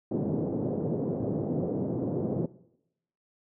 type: band-pass noise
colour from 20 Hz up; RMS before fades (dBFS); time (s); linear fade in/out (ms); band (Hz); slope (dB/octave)
pink; -30; 0.11-2.46; 5; 130 to 520; 24
effects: noise-tail reverb RT60 0.8 s tail -19 dB re dry